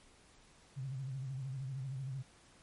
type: tone with vibrato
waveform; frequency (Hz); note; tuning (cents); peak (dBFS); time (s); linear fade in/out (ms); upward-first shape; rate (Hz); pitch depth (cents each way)
sine; 133.1; C3; +30; -38; 0.76-2.23; 20; sine; 13; 88
effects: pink hiss -63 dBFS RMS until 2.62 s + MP3 48 kbps